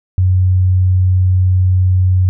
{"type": "tone", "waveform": "sine", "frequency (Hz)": 92.3, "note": "F#2", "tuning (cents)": -4, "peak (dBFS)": -8, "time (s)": [0.18, 2.29], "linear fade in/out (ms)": 0, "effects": []}